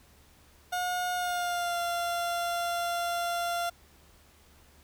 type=tone with pitch glide; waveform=30% pulse; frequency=720 to 691.5 Hz; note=F#5 to F5; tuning=-47 to -17 cents; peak=-26 dBFS; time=0.72-3.7 s; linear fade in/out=10 ms; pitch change=-70 cents; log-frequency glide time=1.15-1.8 s; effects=added 73 Hz sine -61 dBFS peak until 4.83 s + pink hiss -60 dBFS RMS until 4.83 s